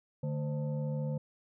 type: tone with frequency modulation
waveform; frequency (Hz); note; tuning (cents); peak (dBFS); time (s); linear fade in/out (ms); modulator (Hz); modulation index
sine; 147.8; D3; +11; -31; 0.23-1.18; 5; 369; 0.75
effects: none